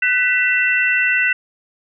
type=tone cluster; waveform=sine; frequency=1501 / 1970 / 2690 Hz; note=F#6 / B6 / E7; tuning=+24 / -5 / +34 cents; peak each=-18 dBFS; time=0.02-1.33 s; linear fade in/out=5 ms; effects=none